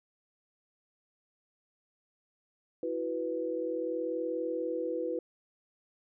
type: chord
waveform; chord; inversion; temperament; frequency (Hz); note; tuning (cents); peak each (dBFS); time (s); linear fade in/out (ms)
sine; E suspended second; none; equal; 329.6 / 370 / 493.9; E4 / F#4 / B4; 0 / 0 / 0; -36 / -38 / -33; 2.83-5.19; 2
effects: none